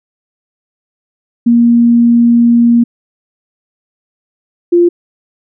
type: tone pair in turn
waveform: sine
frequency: 235.9 / 347.3 Hz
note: A#3 / F4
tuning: +21 / -10 cents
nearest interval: perfect fifth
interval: 669 cents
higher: second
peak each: -4 dBFS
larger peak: neither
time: 1.46-2.84 / 4.72-4.89 s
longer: first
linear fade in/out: 10 ms
effects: none